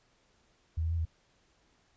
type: tone with pitch steps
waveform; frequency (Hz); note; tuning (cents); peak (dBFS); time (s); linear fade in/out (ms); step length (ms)
sine; 80.6 / 81.5 / 83.8 / 80.9; E2 / E2 / E2 / E2; -38 / -19 / +29 / -32; -28; 0.77-1.054; 10; 71
effects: pink hiss -69 dBFS RMS until 1.96 s + resampled to 16000 Hz